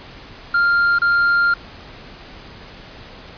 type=tone with dropouts; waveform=triangle; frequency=1396.9 Hz; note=F6; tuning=in tune; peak=-11 dBFS; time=0.54-1.54 s; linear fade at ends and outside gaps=5 ms; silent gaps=0.987-1.017 s; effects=pink hiss -39 dBFS RMS until 3.37 s + resampled to 11025 Hz